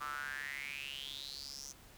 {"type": "tone with high-pass filter sweep", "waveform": "square", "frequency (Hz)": 69.3, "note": "C#2", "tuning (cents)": 0, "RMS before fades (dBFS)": -44, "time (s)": [0, 1.73], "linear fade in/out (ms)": 20, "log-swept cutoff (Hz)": [1200, 6200], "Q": 8.8, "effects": ["pink hiss -59 dBFS RMS until 1.97 s"]}